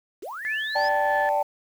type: linear sweep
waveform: sine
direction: up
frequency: 293.7 to 5220 Hz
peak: -32 dBFS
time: 0.22-0.89 s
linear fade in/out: 10 ms
type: tone with tremolo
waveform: sine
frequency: 1742 Hz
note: A6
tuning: 18 cents flat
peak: -24 dBFS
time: 0.45-1.29 s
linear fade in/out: 0 ms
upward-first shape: triangle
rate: 3.1 Hz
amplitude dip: 40%
type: chord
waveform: sine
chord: D suspended fourth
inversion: none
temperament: just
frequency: 587.3 / 783.1 / 881 Hz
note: D5 / G5 / A5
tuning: 0 / -2 / +2 cents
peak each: -24 dBFS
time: 0.75-1.43 s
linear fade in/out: 10 ms
effects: tanh soft clip ceiling -13 dBFS + 8-bit